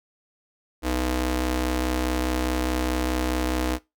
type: ring-modulated tone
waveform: sawtooth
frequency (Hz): 187.2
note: F#3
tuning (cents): +20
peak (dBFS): -16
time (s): 0.82-3.79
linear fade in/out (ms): 50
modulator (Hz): 126
effects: noise-tail reverb RT60 0.2 s tail -19 dB re dry